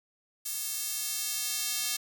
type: tone with high-pass filter sweep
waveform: square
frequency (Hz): 243.8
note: B3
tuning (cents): -22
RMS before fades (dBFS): -33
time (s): 0.45-1.97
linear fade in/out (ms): 10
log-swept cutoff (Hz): 8200 to 4400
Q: 0.71
effects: none

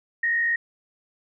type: tone with frequency modulation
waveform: sine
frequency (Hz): 1864.7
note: A#6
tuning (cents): 0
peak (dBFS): -20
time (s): 0.23-0.56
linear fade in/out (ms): 5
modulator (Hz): 55.9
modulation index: 0.56
effects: none

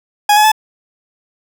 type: tone with pitch steps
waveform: 40% pulse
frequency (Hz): 830.6 / 848.1 / 865.9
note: G#5 / G#5 / A5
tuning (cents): 0 / +36 / -28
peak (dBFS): -6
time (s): 0.29-0.518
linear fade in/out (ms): 5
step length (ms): 76
effects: none

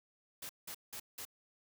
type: noise bursts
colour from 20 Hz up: white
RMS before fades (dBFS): -45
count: 4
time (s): 0.42-1.252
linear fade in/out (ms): 5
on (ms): 73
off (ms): 180
effects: none

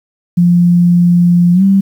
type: tone with pitch glide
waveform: sine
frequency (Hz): 174.61 to 194.86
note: F3 to G3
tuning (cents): 0 to -10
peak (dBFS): -5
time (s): 0.37-1.81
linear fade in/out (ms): 10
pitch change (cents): +190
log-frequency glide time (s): 1.53-1.63
effects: 7-bit

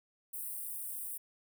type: high-pass noise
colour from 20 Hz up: white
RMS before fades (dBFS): -41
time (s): 0.33-1.18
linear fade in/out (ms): 10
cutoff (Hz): 8400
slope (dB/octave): 96
effects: none

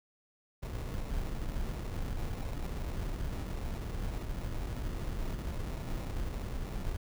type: noise with sample-and-hold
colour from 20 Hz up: brown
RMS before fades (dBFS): -36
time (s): 0.62-6.97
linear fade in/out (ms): 10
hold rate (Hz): 1575
effects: none

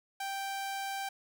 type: tone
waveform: sawtooth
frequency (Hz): 784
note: G5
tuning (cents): 0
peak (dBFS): -31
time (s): 0.2-1.09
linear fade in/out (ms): 5
effects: none

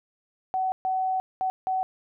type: tone bursts at uneven times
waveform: sine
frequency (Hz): 753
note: F#5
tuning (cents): +30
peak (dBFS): -23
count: 4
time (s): 0.54-0.72 / 0.85-1.2 / 1.41-1.5 / 1.67-1.83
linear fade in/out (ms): 0
effects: none

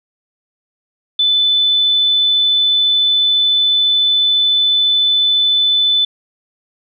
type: tone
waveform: sine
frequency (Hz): 3506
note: A7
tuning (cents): -7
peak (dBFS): -10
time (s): 1.19-6.05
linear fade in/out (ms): 5
effects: none

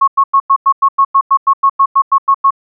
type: tone bursts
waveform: sine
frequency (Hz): 1096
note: C#6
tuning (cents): -20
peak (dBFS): -5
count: 16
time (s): 0.01-2.507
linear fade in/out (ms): 10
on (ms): 67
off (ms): 95
effects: none

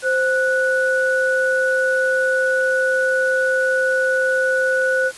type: tone pair together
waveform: sine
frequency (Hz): 521.3 / 1476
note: C5 / F#6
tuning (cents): -6 / -5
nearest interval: octave + tritone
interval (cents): 1801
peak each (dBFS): -18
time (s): 0.02-5.12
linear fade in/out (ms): 50
effects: white hiss -38 dBFS RMS until 5.17 s + resampled to 24000 Hz

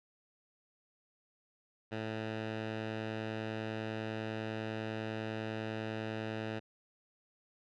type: tone with low-pass filter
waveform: 10% pulse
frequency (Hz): 110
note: A2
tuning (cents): 0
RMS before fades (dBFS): -39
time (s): 1.91-6.6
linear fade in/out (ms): 20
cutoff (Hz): 3000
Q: 1.2
effects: none

